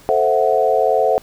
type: chord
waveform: sine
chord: F# half-diminished seventh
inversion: first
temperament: equal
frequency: 440 / 523.3 / 659.3 / 740 Hz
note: A4 / C5 / E5 / F#5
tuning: 0 / 0 / 0 / 0 cents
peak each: -18 dBFS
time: 0.09-1.18 s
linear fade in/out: 0 ms
effects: pink hiss -46 dBFS RMS until 1.22 s